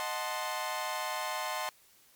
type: chord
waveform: sawtooth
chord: D# diminished seventh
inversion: none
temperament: equal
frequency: 622.3 / 740 / 880 / 1046.5 Hz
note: D#5 / F#5 / A5 / C6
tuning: 0 / 0 / 0 / 0 cents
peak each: -36 / -36 / -35 / -33 dBFS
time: 0-1.69 s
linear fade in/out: 0 ms
effects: white hiss -62 dBFS RMS until 2.15 s + MP3 96 kbps